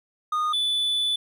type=tone pair in turn; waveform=triangle; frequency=1230 / 3479 Hz; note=D#6 / A7; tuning=-20 / -20 cents; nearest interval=octave + tritone; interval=1800 cents; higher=second; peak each=-20 dBFS; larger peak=neither; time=0.32-0.53 / 0.53-1.16 s; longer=second; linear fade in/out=5 ms; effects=none